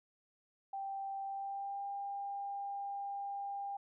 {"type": "tone with pitch glide", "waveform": "sine", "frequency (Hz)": [784, 799.5], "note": ["G5", "G5"], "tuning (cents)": [0, 34], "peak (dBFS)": -38, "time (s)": [0.73, 3.77], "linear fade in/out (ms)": 5, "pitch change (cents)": 34, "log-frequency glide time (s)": [1.24, 1.85], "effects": []}